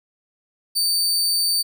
sawtooth tone, 4587 Hz, D8, 42 cents flat, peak -15 dBFS, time 0.75-1.63 s, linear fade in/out 20 ms, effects none

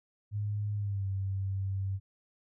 sine tone with pitch glide, 103.8 to 96.85 Hz, G#2 to G2, 0 to -20 cents, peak -30 dBFS, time 0.31-2 s, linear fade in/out 50 ms, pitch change -120 cents, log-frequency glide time 0.75-1.07 s, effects none

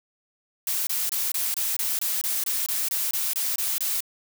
blue noise bursts, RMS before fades -26 dBFS, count 15, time 0.67-4.006 s, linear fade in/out 2 ms, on 200 ms, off 24 ms, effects none

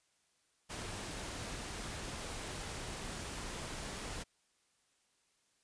pink noise, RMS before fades -43 dBFS, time 0.69-4.24 s, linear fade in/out 20 ms, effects white hiss -75 dBFS RMS until 5.63 s + resampled to 22050 Hz

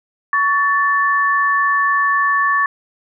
sine tone pair together, 1124.1 / 1760 Hz, C#6 / A6, +24 / 0 cents, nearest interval minor sixth, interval 776 cents, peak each -15 / -16 dBFS, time 0.33-2.66 s, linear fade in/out 2 ms, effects none

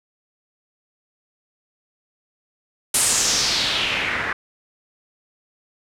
white noise with low-pass filter sweep, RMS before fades -21 dBFS, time 2.94-4.33 s, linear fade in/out 5 ms, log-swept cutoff 10000 to 1600 Hz, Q 2.9, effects none

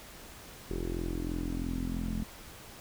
sawtooth tone with low-pass filter sweep, 43.04 Hz, F1, 25 cents flat, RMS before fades -34 dBFS, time 0.7-2.24 s, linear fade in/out 10 ms, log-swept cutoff 380 to 220 Hz, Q 6.1, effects pink hiss -49 dBFS RMS until 2.8 s

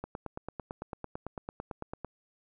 click train, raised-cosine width 1 ms, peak -23 dBFS, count 19, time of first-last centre 0.04-2.047 s, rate 8.97 Hz, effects none

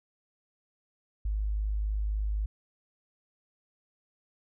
sine tone, 51.91 Hz, G#1, in tune, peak -27 dBFS, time 1.25-2.46 s, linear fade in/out 5 ms, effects none

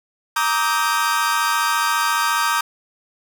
40% pulse chord, Eb major seventh, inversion second, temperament equal with one note detuned, 932.3 / 1174.7 / 1269.2 / 1568 Hz, Bb5 / D6 / Eb6 / G6, 0 / 0 / +34 / 0 cents, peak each -22 dBFS, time 0.36-2.61 s, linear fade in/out 5 ms, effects none

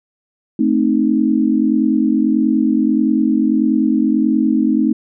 sine chord, A diminished, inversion none, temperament equal, 220 / 261.6 / 311.1 Hz, A3 / C4 / Eb4, 0 / 0 / 0 cents, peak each -16 dBFS, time 0.59-4.93 s, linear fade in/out 5 ms, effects none

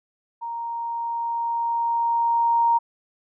sine tone with level ramp, 932.3 Hz, A#5, in tune, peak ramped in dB -28 to -15 dBFS, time 0.41-2.79 s, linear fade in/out 20 ms, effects none

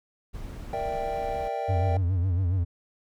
brown noise, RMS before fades -38 dBFS, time 0.33-1.49 s, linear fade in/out 20 ms
triangle chord, E half-diminished seventh, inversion second, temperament equal, 466.2 / 587.3 / 659.3 / 784 Hz, Bb4 / D5 / E5 / G5, 0 / 0 / 0 / 0 cents, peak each -33 / -32 / -33 / -29 dBFS, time 0.73-1.97 s, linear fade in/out 2 ms
triangle tone with vibrato, 90.7 Hz, F#2, 34 cents flat, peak -20 dBFS, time 1.68-2.65 s, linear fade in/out 20 ms, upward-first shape sine, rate 7.2 Hz, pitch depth 110 cents each way
effects none

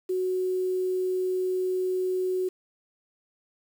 sine tone with quantisation, 370 Hz, F#4, in tune, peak -24 dBFS, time 0.09-2.49 s, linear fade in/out 10 ms, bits 8, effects none

